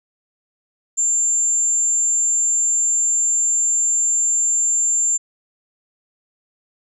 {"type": "tone", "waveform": "sine", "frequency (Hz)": 7280, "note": "A#8", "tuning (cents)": -42, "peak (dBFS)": -15, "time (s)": [0.97, 5.18], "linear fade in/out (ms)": 20, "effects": []}